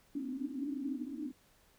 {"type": "band-pass noise", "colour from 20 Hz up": "white", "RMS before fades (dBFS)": -39, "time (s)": [0.15, 1.32], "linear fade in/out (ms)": 5, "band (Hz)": [250, 300], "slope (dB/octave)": 96, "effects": ["pink hiss -67 dBFS RMS until 1.78 s"]}